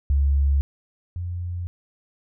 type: tone pair in turn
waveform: sine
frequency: 69.9 / 88.07 Hz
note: C#2 / F2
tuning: +15 / +15 cents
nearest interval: major third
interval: 400 cents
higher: second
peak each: -16 / -26 dBFS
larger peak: first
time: 0.1-0.61 / 1.16-1.67 s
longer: neither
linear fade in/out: 0 ms
effects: none